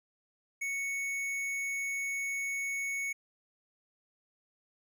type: tone with tanh clipping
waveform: sine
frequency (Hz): 2217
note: C#7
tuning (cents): 0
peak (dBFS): -34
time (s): 0.61-3.13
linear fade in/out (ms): 10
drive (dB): 14
effects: none